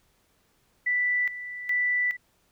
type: tone with tremolo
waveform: sine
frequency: 1975.5 Hz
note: B6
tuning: in tune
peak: -22 dBFS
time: 0.86-2.17 s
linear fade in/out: 10 ms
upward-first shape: square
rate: 1.2 Hz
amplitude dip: 75%
effects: pink hiss -67 dBFS RMS until 2.51 s